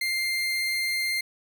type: tone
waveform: 30% pulse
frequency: 2102 Hz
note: C7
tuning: 7 cents sharp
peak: -22 dBFS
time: 0.01-1.21 s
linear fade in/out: 5 ms
effects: none